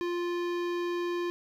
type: tone with hard clipping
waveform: sine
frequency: 349.2 Hz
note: F4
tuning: in tune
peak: -31 dBFS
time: 0.01-1.3 s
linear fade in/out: 0 ms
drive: 18 dB
effects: none